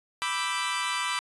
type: chord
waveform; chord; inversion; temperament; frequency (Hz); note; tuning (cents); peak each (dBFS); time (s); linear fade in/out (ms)
20% pulse; E minor seventh; second; equal; 987.8 / 1174.7 / 1318.5 / 1568; B5 / D6 / E6 / G6; 0 / 0 / 0 / 0; -26 / -27 / -30 / -31; 0.22-1.19; 0
effects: resampled to 24000 Hz